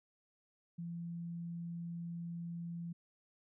sine tone, 170 Hz, F3, 46 cents flat, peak -40 dBFS, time 0.78-2.93 s, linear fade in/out 10 ms, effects none

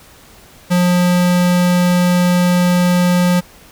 square tone, 178.1 Hz, F3, 34 cents sharp, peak -11 dBFS, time 0.7-3.41 s, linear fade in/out 20 ms, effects pink hiss -43 dBFS RMS until 3.71 s

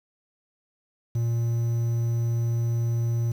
triangle tone with quantisation, 117 Hz, A#2, 7 cents sharp, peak -20 dBFS, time 1.15-3.32 s, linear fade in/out 5 ms, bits 8, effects none

